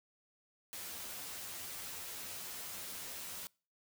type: noise with comb filter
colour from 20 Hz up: white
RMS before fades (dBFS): -45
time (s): 0.73-3.47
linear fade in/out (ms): 0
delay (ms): 11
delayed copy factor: +0.75
effects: noise-tail reverb RT60 0.4 s tail -26 dB re dry